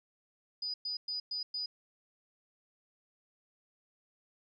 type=tone bursts; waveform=sine; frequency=4952 Hz; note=D#8; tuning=9 cents flat; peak=-34 dBFS; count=5; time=0.62-1.66 s; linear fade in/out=5 ms; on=120 ms; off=110 ms; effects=none